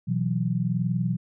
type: chord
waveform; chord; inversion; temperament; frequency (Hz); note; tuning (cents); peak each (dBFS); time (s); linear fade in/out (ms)
sine; B suspended fourth; none; equal; 123.47 / 164.81 / 185; B2 / E3 / F#3; 0 / 0 / 0; -27; 0.07-1.17; 20
effects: none